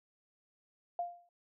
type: tone with exponential decay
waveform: sine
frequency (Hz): 698.5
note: F5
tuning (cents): 0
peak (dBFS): -30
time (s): 0.99-1.29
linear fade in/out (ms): 2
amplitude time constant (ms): 64
effects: none